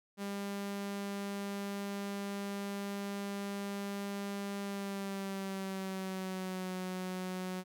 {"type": "tone with pitch glide", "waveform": "sawtooth", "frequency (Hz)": [200.1, 184.56], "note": ["G3", "F#3"], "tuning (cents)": [36, -4], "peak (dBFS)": -33, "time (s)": [0.17, 7.64], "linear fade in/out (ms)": 50, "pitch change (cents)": -140, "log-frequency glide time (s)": [4.61, 6.73], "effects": []}